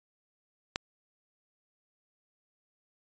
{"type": "click", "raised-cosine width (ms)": 0.2, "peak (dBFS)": -12, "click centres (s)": 0.759, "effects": ["resampled to 16000 Hz"]}